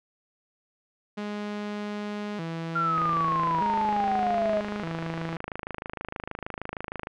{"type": "tone with vibrato", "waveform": "sawtooth", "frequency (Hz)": 185, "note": "F#3", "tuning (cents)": 0, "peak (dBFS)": -27, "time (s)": [1.17, 5.37], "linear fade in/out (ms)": 10, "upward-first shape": "square", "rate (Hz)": 0.41, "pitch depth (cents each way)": 200}
{"type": "exponential sweep", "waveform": "sine", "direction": "down", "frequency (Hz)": [1394, 622.3], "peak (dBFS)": -23, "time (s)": [2.75, 4.61], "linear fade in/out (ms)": 10}
{"type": "click train", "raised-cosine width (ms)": 0.5, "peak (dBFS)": -18, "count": 109, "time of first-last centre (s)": [2.98, 7.071], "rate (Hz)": 26.4}
{"effects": ["low-pass 4000 Hz 12 dB/octave"]}